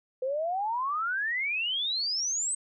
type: exponential sweep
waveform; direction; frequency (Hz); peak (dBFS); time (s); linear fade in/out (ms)
sine; up; 502 to 8372; -27; 0.22-2.55; 5
effects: none